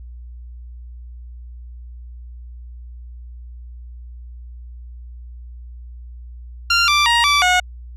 15% pulse tone with pitch steps, 1388 / 1176 / 941 / 1159 / 727 Hz, F6 / D6 / A#5 / D6 / F#5, -11 / +2 / +16 / -23 / -31 cents, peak -6 dBFS, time 6.7-7.6 s, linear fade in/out 5 ms, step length 180 ms, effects added 60 Hz sine -33 dBFS peak until 7.96 s + low-pass 7000 Hz 12 dB/octave

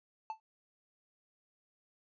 triangle tone with exponential decay, 880 Hz, A5, in tune, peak -31 dBFS, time 0.3-0.4 s, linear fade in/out 1 ms, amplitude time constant 20 ms, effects resampled to 16000 Hz

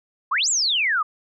sine exponential two-way sweep, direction up then down, 966 to 7900 to 1162 Hz, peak -18 dBFS, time 0.31-1.03 s, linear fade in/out 10 ms, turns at 0.49 s, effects none

